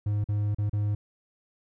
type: tone with dropouts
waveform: triangle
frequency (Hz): 103.83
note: G#2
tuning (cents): 0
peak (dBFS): -22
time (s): 0.06-0.95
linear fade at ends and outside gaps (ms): 5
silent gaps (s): 0.242-0.287 / 0.547-0.584 / 0.696-0.731
effects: none